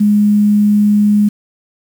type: tone with quantisation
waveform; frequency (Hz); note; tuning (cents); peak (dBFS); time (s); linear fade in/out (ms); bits
sine; 207.7; G#3; 0; -7; 0-1.29; 10; 6
effects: none